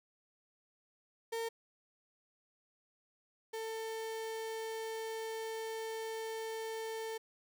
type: tone pair in turn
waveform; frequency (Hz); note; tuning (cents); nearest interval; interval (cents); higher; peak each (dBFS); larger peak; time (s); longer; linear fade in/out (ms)
35% pulse; 456.5 / 445.8; A#4 / A4; -36 / +23; unison; 41; first; -34 / -37; first; 1.32-1.49 / 3.53-7.18; second; 10
effects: none